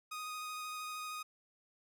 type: tone with vibrato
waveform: sawtooth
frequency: 1244.5 Hz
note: D#6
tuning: in tune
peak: -37 dBFS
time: 0.11-1.23 s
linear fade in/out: 10 ms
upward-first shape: square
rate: 13 Hz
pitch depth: 9 cents each way
effects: none